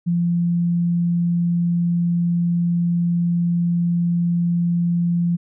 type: tone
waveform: sine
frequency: 172.3 Hz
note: F3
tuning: 23 cents flat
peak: -16 dBFS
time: 0.06-5.37 s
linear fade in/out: 20 ms
effects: none